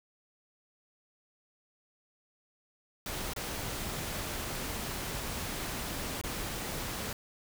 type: noise with dropouts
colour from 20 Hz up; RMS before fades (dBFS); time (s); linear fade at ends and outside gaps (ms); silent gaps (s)
pink; -37; 3.06-7.13; 2; 3.335-3.362 / 6.214-6.237
effects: none